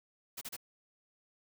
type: noise bursts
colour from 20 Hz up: white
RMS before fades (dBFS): -42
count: 3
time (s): 0.37-0.566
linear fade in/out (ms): 10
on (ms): 44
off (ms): 32
effects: none